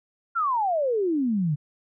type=exponential sweep; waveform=sine; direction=down; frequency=1416 to 140.6 Hz; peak=-21 dBFS; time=0.35-1.56 s; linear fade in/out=20 ms; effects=none